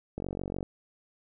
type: click train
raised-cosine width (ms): 2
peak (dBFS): -21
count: 22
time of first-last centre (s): 0.18-0.629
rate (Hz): 46.8
effects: none